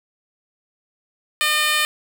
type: tone with high-pass filter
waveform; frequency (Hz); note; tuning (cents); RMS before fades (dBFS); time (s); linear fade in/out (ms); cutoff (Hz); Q
10% pulse; 606; D#5; -46; -19; 1.41-1.85; 0; 1400; 0.79
effects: none